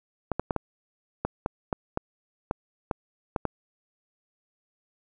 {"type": "clicks", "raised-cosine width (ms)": 1, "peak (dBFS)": -12, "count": 12, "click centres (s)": [0.317, 0.396, 0.508, 0.563, 1.25, 1.461, 1.728, 1.974, 2.511, 2.912, 3.362, 3.453], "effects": []}